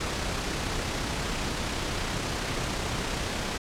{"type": "noise with amplitude modulation", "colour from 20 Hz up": "pink", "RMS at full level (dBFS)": -29, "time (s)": [0, 3.58], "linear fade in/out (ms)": 10, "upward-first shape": "sine", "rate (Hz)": 31.9, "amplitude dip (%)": 25, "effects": ["low-pass 7000 Hz 12 dB/octave"]}